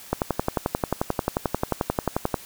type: click train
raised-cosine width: 1 ms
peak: -7 dBFS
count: 26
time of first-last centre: 0.13-2.342 s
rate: 11.3 Hz
effects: white hiss -44 dBFS RMS until 2.45 s